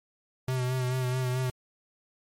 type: tone with vibrato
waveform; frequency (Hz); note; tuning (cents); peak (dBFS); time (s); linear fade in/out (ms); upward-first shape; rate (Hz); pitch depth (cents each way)
square; 127.5; C3; -44; -27; 0.48-1.5; 2; sine; 4.6; 33
effects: MP3 64 kbps